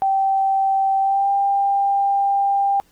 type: tone with pitch glide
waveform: sine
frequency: 777 to 795.2 Hz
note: G5 to G5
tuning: -16 to +25 cents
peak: -15 dBFS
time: 0.02-2.8 s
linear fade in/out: 0 ms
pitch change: +41 cents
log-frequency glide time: 1-1.3 s
effects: pink hiss -58 dBFS RMS until 2.91 s + Opus 24 kbps